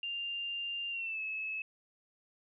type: tone with pitch glide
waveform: sine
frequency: 2794 to 2592 Hz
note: F7 to E7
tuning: 0 to -30 cents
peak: -35 dBFS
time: 0.03-1.62 s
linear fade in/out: 2 ms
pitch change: -130 cents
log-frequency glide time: 0.9-1.21 s
effects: none